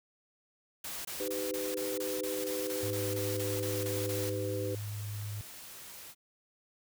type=noise bursts; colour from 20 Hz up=white; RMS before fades=-40 dBFS; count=15; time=0.84-4.298 s; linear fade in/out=5 ms; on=210 ms; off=22 ms
type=chord; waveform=sine; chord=Eb augmented; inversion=none; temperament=equal with one note detuned; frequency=311.1 / 392 / 503.7 Hz; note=Eb4 / G4 / B4; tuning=0 / 0 / +34 cents; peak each=-40 / -38 / -36 dBFS; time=1.2-4.75 s; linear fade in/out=2 ms
type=noise; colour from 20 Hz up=white; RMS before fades=-48 dBFS; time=2.36-6.15 s; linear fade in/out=50 ms
type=tone; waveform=sine; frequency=103.83 Hz; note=G#2; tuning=in tune; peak=-36 dBFS; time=2.83-5.41 s; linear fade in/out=0 ms
effects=none